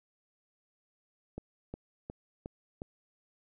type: click train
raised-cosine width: 2 ms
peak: -26 dBFS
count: 5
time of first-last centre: 1.38-2.819 s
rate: 2.78 Hz
effects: none